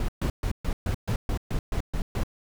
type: noise bursts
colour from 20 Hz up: brown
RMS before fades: -26 dBFS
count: 11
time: 0-2.235 s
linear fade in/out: 2 ms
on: 85 ms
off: 130 ms
effects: none